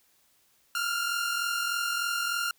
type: tone pair together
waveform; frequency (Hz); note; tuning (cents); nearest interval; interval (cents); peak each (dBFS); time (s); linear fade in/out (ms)
sawtooth; 1365.7 / 1409; F6 / F6; -39 / +15; minor second; 54; -30 / -25; 0.75-2.51; 2
effects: white hiss -66 dBFS RMS until 2.58 s